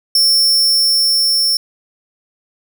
40% pulse tone with level ramp, 5400 Hz, E8, 41 cents sharp, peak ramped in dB -8 to -11 dBFS, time 0.15-1.57 s, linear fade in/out 2 ms, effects none

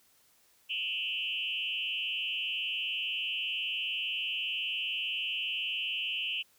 sine tone with frequency modulation, 2832 Hz, F7, 23 cents sharp, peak -31 dBFS, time 0.69-6.43 s, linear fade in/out 20 ms, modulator 157 Hz, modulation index 1.7, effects white hiss -66 dBFS RMS until 6.58 s

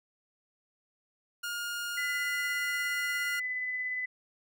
sawtooth tone, 1419 Hz, F6, 27 cents sharp, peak -30 dBFS, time 1.43-3.4 s, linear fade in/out 10 ms
sine tone with tremolo, 2006 Hz, B6, 26 cents sharp, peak -30 dBFS, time 1.97-4.06 s, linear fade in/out 10 ms, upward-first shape sine, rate 17 Hz, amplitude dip 25%
effects none

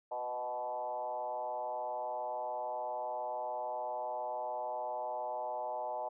sine tone with frequency modulation, 744 Hz, F#5, 9 cents sharp, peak -35 dBFS, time 0.11-6.09 s, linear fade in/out 10 ms, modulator 123 Hz, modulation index 1.6, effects none

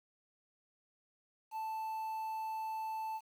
triangle tone with quantisation, 880 Hz, A5, in tune, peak -35 dBFS, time 1.51-3.21 s, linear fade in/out 50 ms, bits 10, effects none

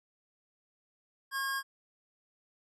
square tone pair together, 1084 / 1624.2 Hz, C#6 / G#6, -39 / -39 cents, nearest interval perfect fifth, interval 700 cents, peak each -37 / -34 dBFS, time 1.31-1.63 s, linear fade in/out 50 ms, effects resampled to 32000 Hz

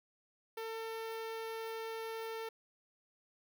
sawtooth tone with notch filter, 449.1 Hz, A4, 35 cents sharp, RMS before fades -42 dBFS, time 0.57-2.49 s, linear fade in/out 5 ms, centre 7600 Hz, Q 1.1, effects none

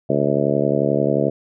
harmonic tone, 71.3 Hz, C#2, 49 cents sharp, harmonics 2 / 3 / 4 / 5 / 6 / 7 / 8 / 9, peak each -24 / -24 / -24 / -24 / -24 / -24 / -24 / -24 dBFS, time 0.09-1.3 s, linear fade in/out 10 ms, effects none

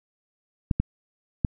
clicks, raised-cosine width 5 ms, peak -9 dBFS, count 3, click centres 0.712 / 0.8 / 1.448 s, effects none

